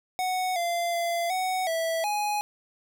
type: tone with pitch steps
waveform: square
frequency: 740 / 689 / 684 / 745 / 656 / 833 Hz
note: F#5 / F5 / F5 / F#5 / E5 / G#5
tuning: 0 / -24 / -36 / +12 / -9 / +5 cents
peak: -26 dBFS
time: 0.19-2.41 s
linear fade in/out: 0 ms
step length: 370 ms
effects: none